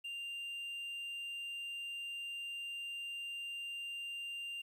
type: tone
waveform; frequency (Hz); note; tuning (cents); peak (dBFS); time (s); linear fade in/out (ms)
triangle; 2790; F7; -2; -39; 0.04-4.62; 10
effects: 12-bit